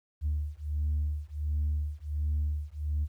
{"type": "beating tone pair", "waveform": "sine", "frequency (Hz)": [74, 75.4], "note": ["D2", "D2"], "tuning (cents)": [14, 46], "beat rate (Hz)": 1.4, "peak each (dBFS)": -30, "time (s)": [0.21, 3.08], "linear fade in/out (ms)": 50, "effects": ["tanh soft clip ceiling -23 dBFS", "11-bit"]}